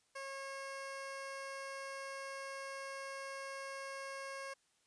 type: tone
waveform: 15% pulse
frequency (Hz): 544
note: C#5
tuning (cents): -33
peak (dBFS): -37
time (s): 0.15-4.54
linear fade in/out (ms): 10
effects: white hiss -75 dBFS RMS until 4.86 s + resampled to 22050 Hz